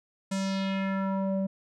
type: tone with low-pass filter sweep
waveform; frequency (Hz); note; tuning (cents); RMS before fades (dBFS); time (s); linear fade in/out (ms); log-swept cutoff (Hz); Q
square; 193.4; G3; -23; -29; 0.31-1.47; 10; 8400 to 440; 2.1
effects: none